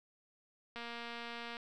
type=click train; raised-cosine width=0.3 ms; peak=-29 dBFS; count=191; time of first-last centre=0.76-1.569 s; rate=235 Hz; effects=none